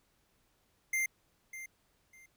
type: tone with echo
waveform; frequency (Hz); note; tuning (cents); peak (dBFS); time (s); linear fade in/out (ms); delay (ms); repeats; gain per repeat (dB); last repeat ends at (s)
square; 2096; C7; +2; -30; 0.93-1.06; 5; 600; 2; -13; 2.26
effects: pink hiss -73 dBFS RMS until 2.36 s